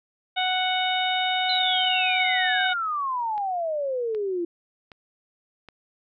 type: harmonic tone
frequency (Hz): 740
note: F#5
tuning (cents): 0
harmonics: 1 / 2 / 3 / 4 / 5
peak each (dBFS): -25 / -31 / -30 / -30 / -28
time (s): 0.36-2.74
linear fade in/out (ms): 20
type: exponential sweep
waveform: sine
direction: down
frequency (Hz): 4100 to 335.6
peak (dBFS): -24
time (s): 1.49-4.45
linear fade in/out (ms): 5
type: click train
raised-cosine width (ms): 0.3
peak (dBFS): -28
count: 5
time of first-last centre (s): 2.61-5.687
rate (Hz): 1.3
effects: none